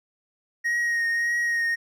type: tone with vibrato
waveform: triangle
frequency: 1875 Hz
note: A#6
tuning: 10 cents sharp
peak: -20 dBFS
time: 0.64-1.76 s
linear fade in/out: 20 ms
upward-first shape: triangle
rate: 1.7 Hz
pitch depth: 25 cents each way
effects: none